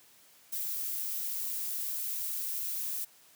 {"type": "noise", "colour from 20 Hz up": "violet", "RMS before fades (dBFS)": -35, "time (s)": [0.52, 3.05], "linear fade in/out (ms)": 10, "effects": ["white hiss -60 dBFS RMS until 3.35 s", "high-pass 100 Hz 12 dB/octave"]}